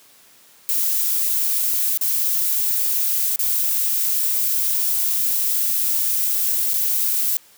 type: noise with dropouts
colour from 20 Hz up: violet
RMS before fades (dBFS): -20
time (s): 0.69-7.37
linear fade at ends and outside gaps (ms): 0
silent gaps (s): 1.974-2.012 / 3.36-3.392 / 6.734-6.739
effects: white hiss -51 dBFS RMS until 7.57 s + high-pass 100 Hz 12 dB/octave